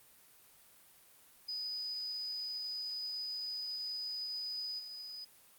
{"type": "tone with level steps", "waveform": "sine", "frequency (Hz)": 4978, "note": "D#8", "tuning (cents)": 0, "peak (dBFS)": [-36, -42], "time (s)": [1.48, 5.25], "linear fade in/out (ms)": 10, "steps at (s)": 4.78, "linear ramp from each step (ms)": 20, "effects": ["white hiss -62 dBFS RMS until 5.58 s", "Opus 32 kbps"]}